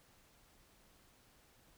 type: silence
effects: pink hiss -67 dBFS RMS until 1.77 s